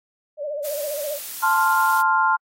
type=tone with vibrato; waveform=sine; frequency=587.3 Hz; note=D5; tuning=in tune; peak=-25 dBFS; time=0.37-1.19 s; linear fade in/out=50 ms; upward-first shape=sine; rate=15 Hz; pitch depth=81 cents each way
type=noise; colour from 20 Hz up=blue; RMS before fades=-32 dBFS; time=0.64-2.02 s; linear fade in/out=10 ms
type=chord; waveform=sine; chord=F major; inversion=first; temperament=equal; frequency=880 / 1046.5 / 1396.9 Hz; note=A5 / C6 / F6; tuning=0 / 0 / 0 cents; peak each=-20 dBFS; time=1.42-2.37 s; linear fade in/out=20 ms
effects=AAC 48 kbps